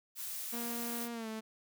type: noise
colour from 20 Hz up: blue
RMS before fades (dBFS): -41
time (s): 0.15-1.09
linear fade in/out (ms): 50
type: tone with pitch glide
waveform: sawtooth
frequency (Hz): 235.7 to 219.9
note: A#3 to A3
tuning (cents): +19 to -1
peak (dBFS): -35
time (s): 0.52-1.41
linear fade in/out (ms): 20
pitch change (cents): -120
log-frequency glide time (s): 1.12-1.28
effects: none